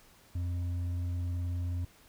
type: tone with hard clipping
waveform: sine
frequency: 88.1 Hz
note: F2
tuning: 16 cents sharp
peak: -32 dBFS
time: 0.35-1.85 s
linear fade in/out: 5 ms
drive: 4 dB
effects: pink hiss -60 dBFS RMS until 2.08 s